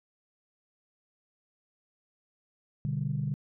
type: chord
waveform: sine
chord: G major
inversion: first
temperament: equal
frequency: 123.47 / 146.83 / 196 Hz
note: B2 / D3 / G3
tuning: 0 / 0 / 0 cents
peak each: -33 / -30 / -36 dBFS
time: 2.85-3.34 s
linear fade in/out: 0 ms
effects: tanh soft clip ceiling -19 dBFS

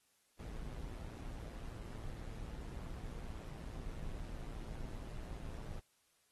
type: noise with amplitude modulation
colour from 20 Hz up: brown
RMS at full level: -43 dBFS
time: 0.39-5.8 s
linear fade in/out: 5 ms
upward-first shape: sine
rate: 113 Hz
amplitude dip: 55%
effects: white hiss -75 dBFS RMS until 6.31 s + AAC 32 kbps

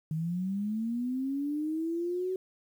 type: linear sweep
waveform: sine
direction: up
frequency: 153.7 to 377.5 Hz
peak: -29 dBFS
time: 0.11-2.36 s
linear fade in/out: 2 ms
effects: 10-bit

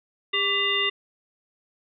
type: harmonic tone with a mistuned harmonic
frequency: 400.2 Hz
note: G4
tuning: 36 cents sharp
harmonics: 1 / 3 / 5 / 7 / 9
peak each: -31 / -31 / -26 / -25 / -28 dBFS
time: 0.33-0.9 s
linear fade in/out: 10 ms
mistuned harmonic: 3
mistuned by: -70 cents
effects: none

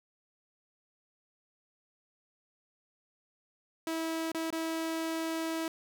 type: tone with dropouts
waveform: sawtooth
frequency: 324.9 Hz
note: E4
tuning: 25 cents flat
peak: -28 dBFS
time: 3.87-5.68 s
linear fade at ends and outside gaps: 2 ms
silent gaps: 4.318-4.347 / 4.504-4.526 s
effects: none

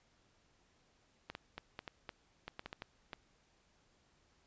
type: clicks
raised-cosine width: 0.3 ms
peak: -27 dBFS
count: 12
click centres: 1.3 / 1.351 / 1.58 / 1.791 / 1.878 / 2.092 / 2.48 / 2.594 / 2.66 / 2.729 / 2.821 / 3.132 s
effects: pink hiss -72 dBFS RMS until 4.46 s + resampled to 16000 Hz

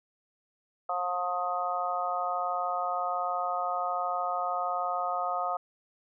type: harmonic tone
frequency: 178.7 Hz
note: F3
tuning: 40 cents sharp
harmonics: 3 / 4 / 5 / 6 / 7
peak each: -38 / -31 / -39 / -39 / -32 dBFS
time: 0.89-5.57 s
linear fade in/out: 5 ms
effects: none

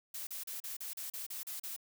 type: noise bursts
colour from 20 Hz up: blue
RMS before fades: -42 dBFS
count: 10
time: 0.14-1.764 s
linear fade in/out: 5 ms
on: 130 ms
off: 36 ms
effects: none

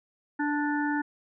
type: harmonic tone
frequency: 293.7 Hz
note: D4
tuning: in tune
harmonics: 1 / 3 / 5 / 6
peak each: -27 / -32 / -34 / -35 dBFS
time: 0.39-1.02 s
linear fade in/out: 10 ms
effects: none

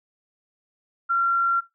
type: tone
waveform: sine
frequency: 1372 Hz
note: F6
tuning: 31 cents flat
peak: -18 dBFS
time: 1.09-1.61 s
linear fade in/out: 20 ms
effects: noise-tail reverb RT60 0.2 s tail -18 dB re dry

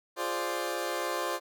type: chord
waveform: 20% pulse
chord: D half-diminished seventh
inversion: first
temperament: equal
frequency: 349.2 / 415.3 / 523.3 / 587.3 Hz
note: F4 / Ab4 / C5 / D5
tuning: 0 / 0 / 0 / 0 cents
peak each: -31 / -34 / -30 / -31 dBFS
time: 0.16-1.4 s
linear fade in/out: 50 ms
effects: none

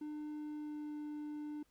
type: tone with pitch glide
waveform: triangle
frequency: 300.9 to 298.5 Hz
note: D4 to D4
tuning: +42 to +28 cents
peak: -39 dBFS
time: 0.01-1.63 s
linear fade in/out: 5 ms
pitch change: -14 cents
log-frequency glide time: 0.37-0.97 s
effects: pink hiss -75 dBFS RMS until 1.7 s

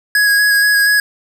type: tone with vibrato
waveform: square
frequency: 1661.2 Hz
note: G#6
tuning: in tune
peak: -10 dBFS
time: 0.15-1 s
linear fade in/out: 2 ms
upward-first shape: square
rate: 4.2 Hz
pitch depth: 13 cents each way
effects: none

